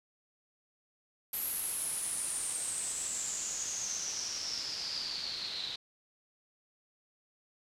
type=noise with low-pass filter sweep; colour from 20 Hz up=white; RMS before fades=-37 dBFS; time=1.33-5.76 s; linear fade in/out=5 ms; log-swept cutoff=12000 to 3900 Hz; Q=9.8; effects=none